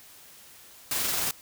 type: noise with amplitude modulation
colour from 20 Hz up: white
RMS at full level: -27 dBFS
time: 0.91-1.31 s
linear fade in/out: 2 ms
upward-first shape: sine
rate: 22.6 Hz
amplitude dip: 25%
effects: white hiss -51 dBFS RMS until 1.41 s